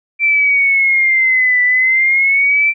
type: exponential two-way sweep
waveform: sine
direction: down then up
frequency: 2349 to 1975.5 to 2349 Hz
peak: -9 dBFS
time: 0.19-2.74 s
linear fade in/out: 50 ms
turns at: 1.63 s
effects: none